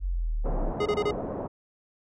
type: exponential sweep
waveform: sine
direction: down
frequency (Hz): 46.86 to 31.15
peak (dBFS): -25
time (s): 0-0.74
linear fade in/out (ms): 50
type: low-pass noise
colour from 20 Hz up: white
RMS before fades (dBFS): -33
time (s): 0.44-1.48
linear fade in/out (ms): 20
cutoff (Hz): 760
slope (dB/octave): 24
type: tone bursts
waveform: square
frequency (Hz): 415.3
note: G#4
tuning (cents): 0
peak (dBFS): -24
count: 4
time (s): 0.8-1.11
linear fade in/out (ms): 5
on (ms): 58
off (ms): 26
effects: low-pass 4000 Hz 12 dB/octave